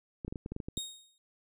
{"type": "clicks", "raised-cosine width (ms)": 3, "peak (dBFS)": -25, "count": 10, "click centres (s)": [0.248, 0.28, 0.325, 0.358, 0.461, 0.52, 0.564, 0.602, 0.685, 0.776]}
{"type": "tone with exponential decay", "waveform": "25% pulse", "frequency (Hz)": 3729, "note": "A#7", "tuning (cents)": 0, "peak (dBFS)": -29, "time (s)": [0.77, 1.18], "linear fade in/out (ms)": 1, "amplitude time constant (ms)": 89}
{"effects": []}